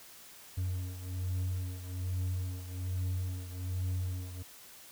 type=beating tone pair; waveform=triangle; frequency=91.1 / 92.3 Hz; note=F#2 / F#2; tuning=-26 / -4 cents; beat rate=1.2 Hz; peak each=-32 / -37 dBFS; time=0.57-4.43 s; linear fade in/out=10 ms; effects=white hiss -53 dBFS RMS until 4.91 s